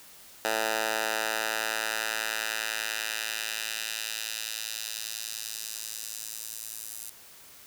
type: tone with high-pass filter sweep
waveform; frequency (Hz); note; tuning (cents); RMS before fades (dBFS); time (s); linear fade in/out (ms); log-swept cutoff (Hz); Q
10% pulse; 110.2; A2; +3; -33; 0.45-7.1; 0; 740 to 9100; 0.94
effects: white hiss -51 dBFS RMS until 7.66 s